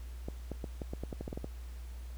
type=clicks; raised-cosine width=2 ms; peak=-25 dBFS; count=12; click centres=0.285 / 0.517 / 0.642 / 0.818 / 0.935 / 1.036 / 1.128 / 1.21 / 1.279 / 1.329 / 1.375 / 1.444 s; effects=added 60 Hz sine -41 dBFS peak until 2.17 s + pink hiss -59 dBFS RMS until 2.17 s